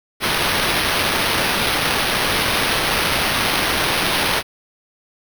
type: noise with sample-and-hold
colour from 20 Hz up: white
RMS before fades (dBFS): -19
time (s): 0.2-4.43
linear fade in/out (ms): 50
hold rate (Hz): 7350
effects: none